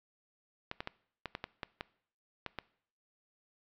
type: clicks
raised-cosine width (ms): 0.3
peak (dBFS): -21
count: 10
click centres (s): 0.714 / 0.805 / 0.874 / 1.257 / 1.351 / 1.441 / 1.632 / 1.809 / 2.463 / 2.587
effects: noise-tail reverb RT60 0.6 s tail -21 dB re dry + low-pass 5000 Hz 12 dB/octave